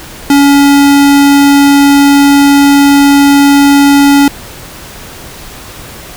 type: tone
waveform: square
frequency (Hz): 282.1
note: C#4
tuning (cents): +30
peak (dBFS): -3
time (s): 0.3-4.28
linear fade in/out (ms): 2
effects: pink hiss -28 dBFS RMS until 6.16 s